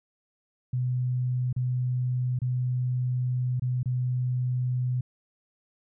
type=tone with dropouts; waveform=sine; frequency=125.6 Hz; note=B2; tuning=30 cents sharp; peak=-24 dBFS; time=0.73-5.01 s; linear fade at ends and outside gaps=5 ms; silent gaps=1.528-1.563 / 2.39-2.417 / 3.597-3.62 / 3.831-3.857 s; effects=none